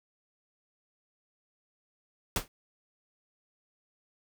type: noise with exponential decay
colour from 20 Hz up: pink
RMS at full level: -24 dBFS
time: 2.36-2.48 s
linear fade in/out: 2 ms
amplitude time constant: 24 ms
effects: none